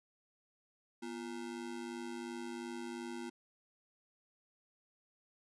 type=ring-modulated tone; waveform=square; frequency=293.7 Hz; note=D4; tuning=in tune; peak=-39 dBFS; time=1.02-3.3 s; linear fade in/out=10 ms; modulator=51.4 Hz; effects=resampled to 24000 Hz